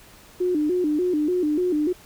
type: tone with vibrato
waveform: sine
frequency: 329.6 Hz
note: E4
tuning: in tune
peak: -19 dBFS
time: 0.4-1.93 s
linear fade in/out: 10 ms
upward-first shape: square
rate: 3.4 Hz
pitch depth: 160 cents each way
effects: pink hiss -49 dBFS RMS until 2.05 s